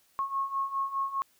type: beating tone pair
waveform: sine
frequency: 1088 / 1092.9 Hz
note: C#6 / C#6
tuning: -33 / -25 cents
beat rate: 4.9 Hz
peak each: -34 / -30 dBFS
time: 0.19-1.22 s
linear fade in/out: 0 ms
effects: white hiss -66 dBFS RMS until 1.39 s